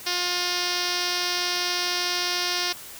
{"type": "tone with low-pass filter", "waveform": "5% pulse", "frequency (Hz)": 355.5, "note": "F4", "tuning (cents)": 31, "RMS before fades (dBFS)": -26, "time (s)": [0.06, 2.73], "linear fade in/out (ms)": 10, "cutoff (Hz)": 5500, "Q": 4.6, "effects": ["white hiss -41 dBFS RMS until 2.99 s"]}